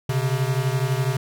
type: beating tone pair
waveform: square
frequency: 127.8 / 139.8 Hz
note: C3 / C#3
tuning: -40 / +15 cents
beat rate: 12 Hz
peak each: -23 / -25 dBFS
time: 0.09-1.17 s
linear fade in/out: 5 ms
effects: none